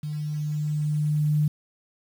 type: tone with level ramp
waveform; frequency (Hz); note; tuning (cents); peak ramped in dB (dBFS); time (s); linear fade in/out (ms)
sine; 150.4; D3; +42; -28 to -18; 0.03-1.48; 5
effects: 8-bit